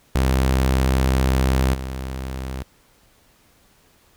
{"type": "tone with level steps", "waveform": "sawtooth", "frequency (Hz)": 65.4, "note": "C2", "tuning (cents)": 0, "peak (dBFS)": [-12, -23], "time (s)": [0.15, 2.63], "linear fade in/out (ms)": 5, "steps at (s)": 1.73, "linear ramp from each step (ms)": 20, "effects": ["pink hiss -57 dBFS RMS until 4.16 s"]}